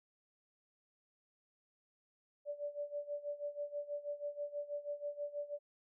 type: tone with tremolo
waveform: sine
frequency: 582 Hz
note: D5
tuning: 16 cents flat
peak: -36 dBFS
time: 2.45-5.59 s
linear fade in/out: 50 ms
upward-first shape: sine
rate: 6.2 Hz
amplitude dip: 85%
effects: none